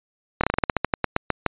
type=slowing click train; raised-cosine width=0.5 ms; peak=-4 dBFS; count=15; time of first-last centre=0.41-1.463 s; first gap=26 ms; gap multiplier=1.15; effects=resampled to 8000 Hz